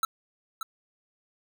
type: tone with echo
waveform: square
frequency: 1318.5 Hz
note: E6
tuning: in tune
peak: -23 dBFS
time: 0.03-0.05 s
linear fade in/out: 2 ms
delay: 580 ms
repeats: 1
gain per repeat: -9 dB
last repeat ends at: 0.63 s
effects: none